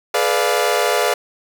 sawtooth chord, G# diminished seventh, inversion none, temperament equal with one note detuned, 426 / 493.9 / 587.3 / 698.5 Hz, G#4 / B4 / D5 / F5, +44 / 0 / 0 / 0 cents, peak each -17 dBFS, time 0.14-1.14 s, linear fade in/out 5 ms, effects none

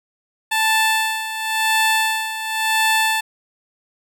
15% pulse tone with tremolo, 880 Hz, A5, in tune, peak -8 dBFS, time 0.51-3.21 s, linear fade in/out 10 ms, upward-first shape sine, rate 0.94 Hz, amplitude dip 70%, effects none

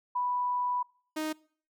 sine / sawtooth tone pair in turn, 987 / 310.9 Hz, B5 / D#4, -1 / -1 cents, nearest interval octave + minor sixth, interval 2000 cents, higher first, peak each -27 dBFS, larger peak neither, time 0.15-0.83 / 1.16-1.33 s, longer first, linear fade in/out 10 ms, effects noise-tail reverb RT60 0.5 s tail -24 dB re dry

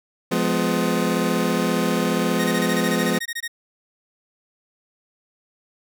25% pulse chord, F diminished, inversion none, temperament just, 174.61 / 209.5 / 251.4 Hz, F3 / Ab3 / Cb4, 0 / +15 / +31 cents, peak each -20 dBFS, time 0.31-3.19 s, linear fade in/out 10 ms
sawtooth tone bursts, 1864.7 Hz, A#6, in tune, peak -22 dBFS, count 15, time 2.39-3.479 s, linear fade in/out 10 ms, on 53 ms, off 21 ms
effects none

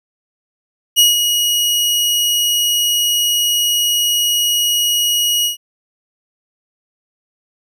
sawtooth tone with ADSR envelope, 2900 Hz, F#7, 35 cents flat, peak -3 dBFS, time 0.96-5.57 s, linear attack 31 ms, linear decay 160 ms, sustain -7 dB, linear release 120 ms, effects none

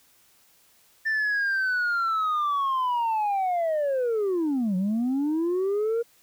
sine linear two-way sweep, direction down then up, 1789 to 179.3 to 473.3 Hz, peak -20 dBFS, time 1.05-6.03 s, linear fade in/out 20 ms, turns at 4.76 s, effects tanh soft clip ceiling -21 dBFS + white hiss -60 dBFS RMS until 6.22 s

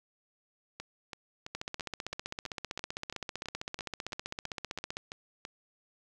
two click trains, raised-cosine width 0.2 ms, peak -23 / -19 dBFS, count 15 / 54, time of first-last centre 0.8-5.451 / 1.55-4.969 s, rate 3.01 / 15.5 Hz, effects none

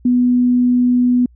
sine tone, 246.9 Hz, B3, in tune, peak -10 dBFS, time 0.05-1.26 s, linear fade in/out 5 ms, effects added 60 Hz sine -44 dBFS peak until 1.35 s

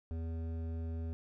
sine tone with hard clipping, 82 Hz, E2, 9 cents flat, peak -38 dBFS, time 0.11-1.13 s, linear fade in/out 0 ms, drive 12 dB, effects none

